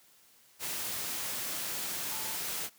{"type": "tone in noise", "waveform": "sine", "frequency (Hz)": 880, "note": "A5", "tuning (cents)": 0, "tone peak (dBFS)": -47, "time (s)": [2.08, 2.38], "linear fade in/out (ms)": 50, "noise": "white", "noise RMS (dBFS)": -36, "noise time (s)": [0.59, 2.7], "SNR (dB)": -14, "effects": ["white hiss -62 dBFS RMS until 2.78 s", "high-pass 80 Hz 12 dB/octave"]}